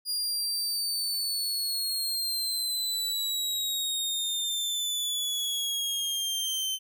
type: exponential sweep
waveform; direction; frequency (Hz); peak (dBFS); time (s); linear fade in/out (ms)
sawtooth; down; 4851 to 3077; -25; 0.05-6.79; 50
effects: none